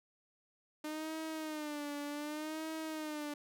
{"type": "tone with vibrato", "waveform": "sawtooth", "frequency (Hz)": 303.4, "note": "D#4", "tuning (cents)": -44, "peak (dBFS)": -35, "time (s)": [0.84, 3.34], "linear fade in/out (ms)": 5, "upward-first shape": "sine", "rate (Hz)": 0.66, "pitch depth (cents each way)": 83, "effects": []}